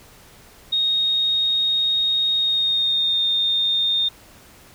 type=tone with pitch glide; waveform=sine; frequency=3729 to 3652 Hz; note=A#7 to A#7; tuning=0 to -36 cents; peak=-17 dBFS; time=0.72-4.09 s; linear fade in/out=10 ms; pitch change=-36 cents; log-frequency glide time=2.36-3.24 s; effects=pink hiss -48 dBFS RMS until 4.74 s